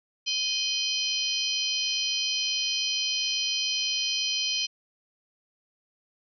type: harmonic tone with a mistuned harmonic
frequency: 830.6 Hz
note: G#5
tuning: in tune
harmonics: 3 / 4 / 5 / 6 / 7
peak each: -34 / -29 / -32 / -32 / -35 dBFS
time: 0.26-4.67 s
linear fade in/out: 20 ms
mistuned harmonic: 4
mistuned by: -110 cents
effects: none